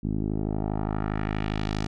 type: tone with low-pass filter sweep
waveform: 10% pulse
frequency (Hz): 52.4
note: G#1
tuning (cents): +16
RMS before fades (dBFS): -28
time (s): 0.03-1.87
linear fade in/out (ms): 10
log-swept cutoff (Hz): 240 to 6000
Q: 1.4
effects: none